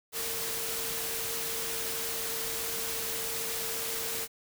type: tone in noise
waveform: sine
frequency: 454.8 Hz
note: A#4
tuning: 43 cents flat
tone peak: -42 dBFS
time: 0.12-4.28 s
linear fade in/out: 50 ms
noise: white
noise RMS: -34 dBFS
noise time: 0.12-4.28 s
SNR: -11 dB
effects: none